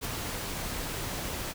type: noise with ADSR envelope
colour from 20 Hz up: pink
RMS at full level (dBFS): -32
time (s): 0.01-1.54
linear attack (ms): 35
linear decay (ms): 19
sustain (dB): -3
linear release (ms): 34
effects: none